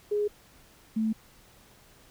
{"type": "tone pair in turn", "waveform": "sine", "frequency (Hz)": [415.3, 220], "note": ["G#4", "A3"], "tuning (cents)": [0, 0], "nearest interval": "major seventh", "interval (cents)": 1100, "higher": "first", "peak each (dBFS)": -24, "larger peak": "neither", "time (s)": [[0.11, 0.28], [0.96, 1.13]], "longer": "neither", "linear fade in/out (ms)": 10, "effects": ["pink hiss -57 dBFS RMS until 2.1 s"]}